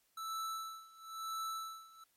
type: tone with tremolo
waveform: square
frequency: 1318.5 Hz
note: E6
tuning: in tune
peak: -38 dBFS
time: 0.17-2.04 s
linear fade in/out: 5 ms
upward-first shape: sine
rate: 1 Hz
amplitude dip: 90%
effects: white hiss -75 dBFS RMS until 2.16 s + MP3 64 kbps